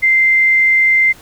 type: tone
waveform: sine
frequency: 2085 Hz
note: C7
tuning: 7 cents flat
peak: -8 dBFS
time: 0.02-1.13 s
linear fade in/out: 20 ms
effects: pink hiss -42 dBFS RMS until 1.21 s